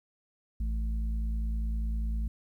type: harmonic tone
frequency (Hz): 55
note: A1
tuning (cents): 0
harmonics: 1 / 3 / 4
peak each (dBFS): -28 / -47 / -43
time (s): 0.6-2.28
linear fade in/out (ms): 5
effects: 11-bit